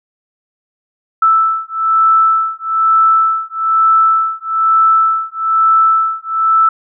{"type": "beating tone pair", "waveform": "sine", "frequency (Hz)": [1318.5, 1319.6], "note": ["E6", "E6"], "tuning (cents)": [0, 1], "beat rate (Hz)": 1.1, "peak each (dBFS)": -12, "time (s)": [1.22, 6.69], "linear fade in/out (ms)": 5, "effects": []}